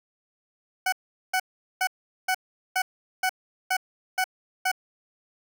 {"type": "tone bursts", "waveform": "20% pulse", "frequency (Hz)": 747, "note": "F#5", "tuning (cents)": 16, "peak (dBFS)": -17, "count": 9, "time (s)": [0.86, 4.716], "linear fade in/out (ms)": 5, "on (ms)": 64, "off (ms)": 410, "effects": []}